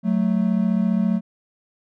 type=tone pair together; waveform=triangle; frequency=185.7 / 220.6 Hz; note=F#3 / A3; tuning=+7 / +5 cents; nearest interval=minor third; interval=298 cents; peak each=-18 dBFS; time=0.03-1.21 s; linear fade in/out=50 ms; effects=none